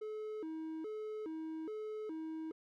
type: tone with vibrato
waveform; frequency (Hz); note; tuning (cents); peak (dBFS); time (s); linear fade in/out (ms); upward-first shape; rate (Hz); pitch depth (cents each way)
triangle; 370; F#4; 0; -38; 0.01-2.52; 10; square; 1.2; 260
effects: none